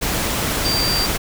sine tone in noise, 4699 Hz, D8, in tune, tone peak -19 dBFS, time 0.64-1.07 s, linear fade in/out 20 ms, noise pink, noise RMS -21 dBFS, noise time 0.01-1.18 s, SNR -1 dB, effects none

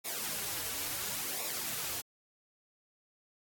white noise with flanger, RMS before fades -37 dBFS, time 0.04-2.02 s, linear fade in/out 20 ms, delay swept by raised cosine 0.64 to 5.64 ms, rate 0.72 Hz, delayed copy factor -0.7, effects AAC 64 kbps

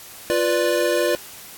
square chord, B diminished, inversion second, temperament equal, 349.2 / 493.9 / 587.3 Hz, F4 / B4 / D5, 0 / 0 / 0 cents, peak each -23 / -23 / -22 dBFS, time 0.3-1.15 s, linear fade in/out 0 ms, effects white hiss -40 dBFS RMS until 1.57 s + AAC 64 kbps

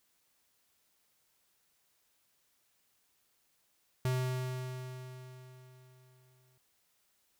square tone with exponential decay, 127.9 Hz, C3, 39 cents flat, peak -29 dBFS, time 4.05-6.58 s, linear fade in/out 2 ms, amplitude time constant 550 ms, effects white hiss -74 dBFS RMS until 7.39 s

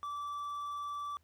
triangle tone with quantisation, 1161 Hz, D6, 20 cents flat, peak -35 dBFS, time 0.03-1.17 s, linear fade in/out 0 ms, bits 10, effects added 79 Hz sine -67 dBFS peak until 1.23 s + pink hiss -75 dBFS RMS until 1.23 s

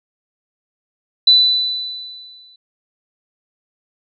sine tone with exponential decay, 3987 Hz, B7, 16 cents sharp, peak -5 dBFS, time 1.27-2.56 s, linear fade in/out 5 ms, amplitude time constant 280 ms, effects none

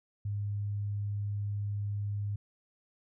sine tone, 102.3 Hz, G#2, 26 cents flat, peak -31 dBFS, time 0.25-2.36 s, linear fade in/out 5 ms, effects none

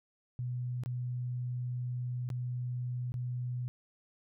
sine tone with dropouts, 123.8 Hz, B2, 5 cents sharp, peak -33 dBFS, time 0.39-3.68 s, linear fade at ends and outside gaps 0 ms, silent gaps 0.836-0.86 / 2.29-2.302 / 3.12-3.141 s, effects none

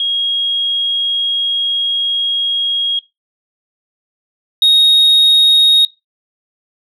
sine tone pair in turn, 3279 / 3746 Hz, G#7 / A#7, -23 / +8 cents, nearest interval major second, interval 231 cents, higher second, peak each -13 / -4 dBFS, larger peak second, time 0-2.99 / 4.62-5.85 s, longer first, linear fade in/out 2 ms, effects noise-tail reverb RT60 0.2 s tail -20 dB re dry + tanh soft clip ceiling -5 dBFS

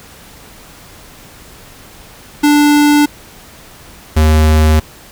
square tone pair in turn, 293.7 / 77.79 Hz, D4 / D#2, 0 / 0 cents, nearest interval octave + major seventh, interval 2300 cents, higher first, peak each -7 dBFS, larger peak neither, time 2.43-3.06 / 4.16-4.8 s, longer second, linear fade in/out 10 ms, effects pink hiss -38 dBFS RMS until 5.11 s

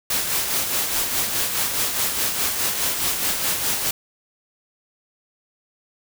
white noise with tremolo, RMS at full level -21 dBFS, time 0.1-3.91 s, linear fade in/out 5 ms, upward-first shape sine, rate 4.8 Hz, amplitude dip 45%, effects none

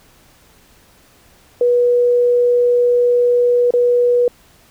sine tone with dropouts, 486.2 Hz, B4, 27 cents flat, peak -10 dBFS, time 1.61-4.28 s, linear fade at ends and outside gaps 2 ms, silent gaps 3.707-3.737 s, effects pink hiss -50 dBFS RMS until 4.7 s

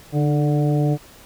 harmonic tone with a mistuned harmonic, 146.83 Hz, D3, in tune, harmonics 1 / 2 / 3 / 4 / 5, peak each -17 / -23 / -27 / -29 / -31 dBFS, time 0.12-0.98 s, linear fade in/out 50 ms, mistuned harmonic 2, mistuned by +43 cents, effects pink hiss -46 dBFS RMS until 1.25 s

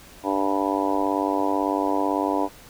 harmonic tone, 98 Hz, G2, in tune, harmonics 3 / 4 / 5 / 6 / 7 / 8 / 9 / 10, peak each -25 / -30 / -31 / -31 / -29 / -32 / -30 / -28 dBFS, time 0.23-2.49 s, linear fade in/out 50 ms, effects pink hiss -47 dBFS RMS until 2.69 s

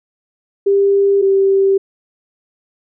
sine tone pair in turn, 397.4 / 389.9 Hz, G4 / G4, +24 / -9 cents, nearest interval unison, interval 33 cents, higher first, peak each -9 dBFS, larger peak neither, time 0.66-1.22 / 1.22-1.78 s, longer neither, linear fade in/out 10 ms, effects none

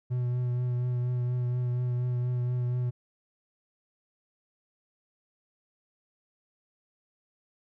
triangle tone with vibrato, 123.5 Hz, B2, in tune, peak -24 dBFS, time 0.1-2.91 s, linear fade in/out 20 ms, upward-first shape triangle, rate 4.2 Hz, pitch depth 22 cents each way, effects none

